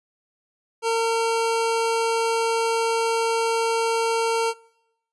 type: tone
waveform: 25% pulse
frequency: 456.2 Hz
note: A#4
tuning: 37 cents flat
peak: -16 dBFS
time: 0.82-4.54 s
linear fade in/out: 50 ms
effects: noise-tail reverb RT60 0.8 s tail -23 dB re dry + resampled to 24000 Hz